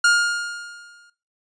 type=tone with exponential decay; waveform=45% pulse; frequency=1416 Hz; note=F6; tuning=23 cents sharp; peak=-12 dBFS; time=0.04-1.1 s; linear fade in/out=5 ms; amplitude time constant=230 ms; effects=noise-tail reverb RT60 0.3 s tail -17 dB re dry + resampled to 22050 Hz